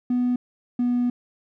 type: tone pair in turn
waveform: triangle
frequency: 246.9 / 244.3 Hz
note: B3 / B3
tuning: 0 / -19 cents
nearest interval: unison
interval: 19 cents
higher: first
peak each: -16 dBFS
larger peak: neither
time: 0.1-0.36 / 0.79-1.1 s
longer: second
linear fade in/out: 5 ms
effects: tanh soft clip ceiling -15 dBFS